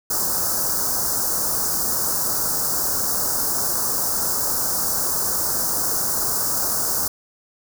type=band-stop noise; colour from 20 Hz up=white; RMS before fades=-22 dBFS; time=0.1-7.08 s; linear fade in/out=5 ms; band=1500 to 4900 Hz; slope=48 dB/octave; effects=none